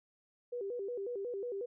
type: tone with vibrato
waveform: sine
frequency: 438.2 Hz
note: A4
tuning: 7 cents flat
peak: -36 dBFS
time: 0.52-1.66 s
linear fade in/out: 10 ms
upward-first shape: square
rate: 5.5 Hz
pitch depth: 180 cents each way
effects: none